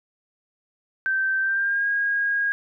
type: tone with pitch glide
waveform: sine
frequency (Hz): 1555 to 1634.2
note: G6 to G#6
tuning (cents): -14 to -28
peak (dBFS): -20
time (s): 1.06-2.52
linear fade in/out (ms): 0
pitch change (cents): +86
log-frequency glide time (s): 1.4-1.87
effects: none